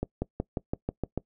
accelerating click train, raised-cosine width 2 ms, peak -15 dBFS, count 8, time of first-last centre 0.03-1.176 s, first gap 190 ms, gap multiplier 0.95, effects noise-tail reverb RT60 0.1 s tail -22 dB re dry

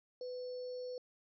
sine tone with sample-and-hold, 499.6 Hz, B4, 20 cents sharp, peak -40 dBFS, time 0.21-0.98 s, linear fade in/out 2 ms, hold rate 4900 Hz, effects resampled to 16000 Hz

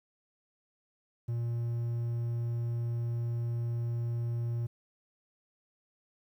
triangle tone, 117.8 Hz, A#2, 19 cents sharp, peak -28 dBFS, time 1.28-4.67 s, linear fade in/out 10 ms, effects 11-bit

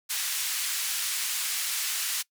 white band-pass noise, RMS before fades -30 dBFS, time 0.09-2.23 s, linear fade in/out 20 ms, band 1700 to 12000 Hz, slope 12 dB/octave, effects noise-tail reverb RT60 0.1 s tail -22 dB re dry

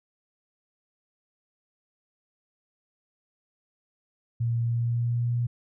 sine tone with pitch glide, 117.1 to 119.98 Hz, A#2 to B2, +8 to -50 cents, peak -23 dBFS, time 4.4-5.47 s, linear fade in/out 10 ms, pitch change +42 cents, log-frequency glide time 4.62-5.33 s, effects none

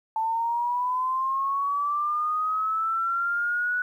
sine linear sweep, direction up, 880 to 1480 Hz, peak -23 dBFS, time 0.16-3.82 s, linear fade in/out 2 ms, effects 10-bit

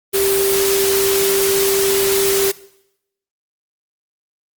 sine tone in noise, 392 Hz, G4, in tune, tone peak -15 dBFS, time 0.13-2.52 s, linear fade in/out 20 ms, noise white, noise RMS -19 dBFS, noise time 0.13-2.52 s, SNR +1 dB, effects noise-tail reverb RT60 0.8 s tail -20 dB re dry + Opus 24 kbps

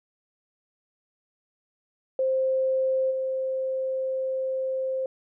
sine tone with level steps, 525 Hz, C5, 6 cents sharp, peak -21 / -25 dBFS, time 2.19-5.06 s, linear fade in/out 2 ms, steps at 3.1 s, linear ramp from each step 20 ms, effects none

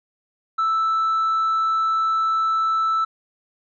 triangle tone with tanh clipping, 1318.5 Hz, E6, in tune, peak -18 dBFS, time 0.58-3.05 s, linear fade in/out 10 ms, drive 6 dB, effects none

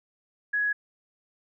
sine tone, 1674 Hz, G#6, 13 cents sharp, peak -23 dBFS, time 0.53-0.73 s, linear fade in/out 10 ms, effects none

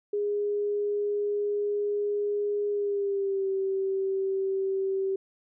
sine tone with pitch glide, 411.5 to 386.2 Hz, G#4 to G4, -16 to -26 cents, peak -25 dBFS, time 0.13-5.16 s, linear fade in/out 5 ms, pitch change -110 cents, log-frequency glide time 2.7-3.48 s, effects none

